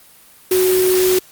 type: tone in noise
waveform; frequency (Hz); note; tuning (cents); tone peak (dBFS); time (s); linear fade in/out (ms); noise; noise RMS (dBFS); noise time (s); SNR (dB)
sine; 370; F#4; 0; -12; 0.51-1.19; 5; white; -21; 0.51-1.19; +6
effects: white hiss -46 dBFS RMS until 1.31 s + Opus 32 kbps